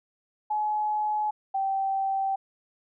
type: tone pair in turn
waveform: sine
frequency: 848 / 777 Hz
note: G#5 / G5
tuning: +36 / -16 cents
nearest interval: major second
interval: 152 cents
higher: first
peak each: -24 dBFS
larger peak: neither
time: 0.5-1.31 / 1.54-2.36 s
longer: second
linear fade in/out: 10 ms
effects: none